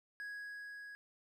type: tone with level ramp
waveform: triangle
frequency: 1661.2 Hz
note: G#6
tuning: in tune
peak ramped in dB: -40 to -46 dBFS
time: 0.2-0.95 s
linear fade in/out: 0 ms
effects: none